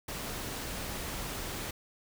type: noise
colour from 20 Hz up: pink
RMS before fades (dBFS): -38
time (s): 0.08-1.71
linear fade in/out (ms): 5
effects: none